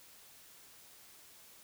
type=silence; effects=white hiss -58 dBFS RMS until 1.63 s